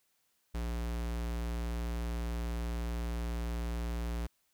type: tone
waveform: square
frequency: 58.27 Hz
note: A#1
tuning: in tune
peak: -34 dBFS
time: 0.54-4.27 s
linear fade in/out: 10 ms
effects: white hiss -75 dBFS RMS until 4.53 s